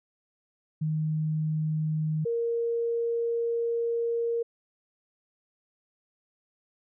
sine tone pair in turn, 155.56 / 466.2 Hz, D#3 / A#4, 0 / 0 cents, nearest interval octave + perfect fifth, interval 1900 cents, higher second, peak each -25 dBFS, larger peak neither, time 0.81-2.25 / 2.25-4.43 s, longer second, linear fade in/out 10 ms, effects none

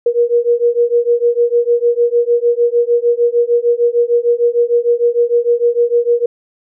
sine beating tone pair, 472.7 / 479.3 Hz, A#4 / A#4, +24 / +48 cents, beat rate 6.6 Hz, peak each -13 dBFS, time 0.06-6.26 s, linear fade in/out 5 ms, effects none

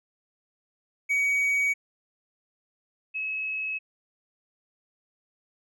triangle / sine tone pair in turn, 2258 / 2574 Hz, C#7 / E7, +31 / -42 cents, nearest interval major second, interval 227 cents, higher second, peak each -20 / -28 dBFS, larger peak first, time 1.09-1.74 / 3.14-3.79 s, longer neither, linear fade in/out 20 ms, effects none

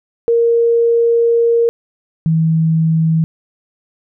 sine tone pair in turn, 466.2 / 161.25 Hz, A#4 / E3, 0 / -38 cents, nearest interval octave + tritone, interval 1838 cents, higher first, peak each -9 / -10 dBFS, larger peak first, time 0.28-1.69 / 2.26-3.24 s, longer first, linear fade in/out 0 ms, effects none

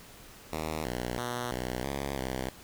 5% pulse tone with pitch steps, 78.4 / 61.1 / 121.6 / 62.2 / 69.4 / 64.7 Hz, D#2 / B1 / B2 / B1 / C#2 / C2, +14 / -18 / -26 / +13 / +3 / -19 cents, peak -21 dBFS, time 0.52-2.5 s, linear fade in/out 10 ms, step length 330 ms, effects pink hiss -51 dBFS RMS until 2.63 s

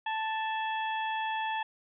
harmonic tone with a mistuned harmonic, 880 Hz, A5, in tune, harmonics 1 / 2 / 3 / 4, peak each -31 / -37 / -41 / -43 dBFS, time 0.06-1.63 s, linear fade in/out 5 ms, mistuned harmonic 4, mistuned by -92 cents, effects none

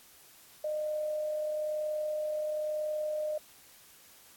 sine tone with amplitude modulation, 610 Hz, D#5, 34 cents flat, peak -29 dBFS, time 0.64-3.38 s, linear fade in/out 5 ms, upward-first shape sine, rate 41 Hz, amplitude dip 30%, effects white hiss -57 dBFS RMS until 4.36 s + AAC 64 kbps

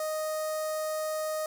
sawtooth tone with notch filter, 622 Hz, D#5, 1 cent flat, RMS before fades -32 dBFS, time 0-1.46 s, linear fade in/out 2 ms, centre 2800 Hz, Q 0.62, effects none

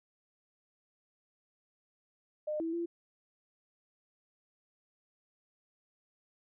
sine tone with pitch steps, 607 / 328 / 340.4 Hz, D#5 / E4 / F4, -43 / -9 / -44 cents, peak -32 dBFS, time 2.47-2.86 s, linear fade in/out 10 ms, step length 130 ms, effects none

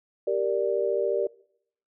sine chord, G minor, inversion none, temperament equal, 392 / 466.2 / 587.3 Hz, G4 / Bb4 / D5, 0 / 0 / 0 cents, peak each -27 dBFS, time 0.27-1.27 s, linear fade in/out 5 ms, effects noise-tail reverb RT60 0.7 s tail -23 dB re dry

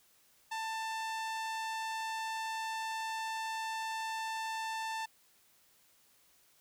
sawtooth tone with low-pass filter, 889 Hz, A5, 18 cents sharp, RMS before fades -38 dBFS, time 0.51-5.06 s, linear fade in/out 10 ms, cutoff 8700 Hz, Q 0.59, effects white hiss -67 dBFS RMS until 6.6 s

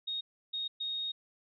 sine tone bursts at uneven times, 3729 Hz, A#7, in tune, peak -33 dBFS, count 3, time 0.07-0.21 / 0.53-0.68 / 0.8-1.12 s, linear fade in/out 10 ms, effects none

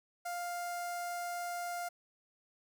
sawtooth tone with notch filter, 701 Hz, F5, 6 cents sharp, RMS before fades -39 dBFS, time 0.25-1.89 s, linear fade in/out 10 ms, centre 3200 Hz, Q 1, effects none

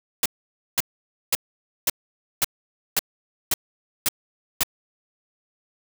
white noise bursts, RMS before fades -20 dBFS, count 9, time 0.23-4.633 s, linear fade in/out 2 ms, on 27 ms, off 520 ms, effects none

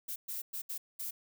violet noise bursts at uneven times, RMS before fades -39 dBFS, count 5, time 0.08-0.16 / 0.28-0.42 / 0.53-0.62 / 0.69-0.78 / 0.99-1.11 s, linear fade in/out 10 ms, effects none

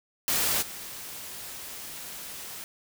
white noise with level steps, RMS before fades -26 / -40 dBFS, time 0.28-2.64 s, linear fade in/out 0 ms, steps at 0.61 s, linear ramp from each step 20 ms, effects none

